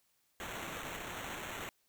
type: noise with sample-and-hold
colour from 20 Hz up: white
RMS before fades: -43 dBFS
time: 0.4-1.69 s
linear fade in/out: 0 ms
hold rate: 4900 Hz
effects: white hiss -75 dBFS RMS until 1.88 s